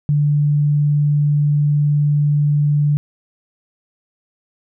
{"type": "tone", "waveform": "sine", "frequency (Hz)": 146.83, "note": "D3", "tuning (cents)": 0, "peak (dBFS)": -12, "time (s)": [0.09, 2.97], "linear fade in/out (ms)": 0, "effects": []}